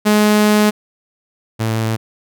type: tone pair in turn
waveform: sawtooth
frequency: 210.7 / 111.61 Hz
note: G#3 / A2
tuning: +25 / +25 cents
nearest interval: major seventh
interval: 1100 cents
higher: first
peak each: -6 / -12 dBFS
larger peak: first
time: 0.05-0.71 / 1.59-1.97 s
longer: first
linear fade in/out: 20 ms
effects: none